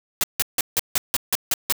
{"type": "noise bursts", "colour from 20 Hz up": "white", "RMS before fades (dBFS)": -20, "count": 9, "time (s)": [0.21, 1.724], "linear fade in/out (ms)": 0, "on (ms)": 26, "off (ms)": 160, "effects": []}